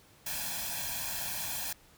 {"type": "noise with comb filter", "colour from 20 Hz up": "white", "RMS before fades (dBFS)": -36, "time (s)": [0.26, 1.73], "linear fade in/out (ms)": 5, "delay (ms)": 1.2, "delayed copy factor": 0.85, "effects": ["pink hiss -60 dBFS RMS until 1.97 s"]}